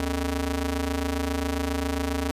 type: ring-modulated tone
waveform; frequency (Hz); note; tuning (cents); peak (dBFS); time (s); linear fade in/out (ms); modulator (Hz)
sawtooth; 174.61; F3; 0; -18; 0-2.31; 0; 101
effects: resampled to 32000 Hz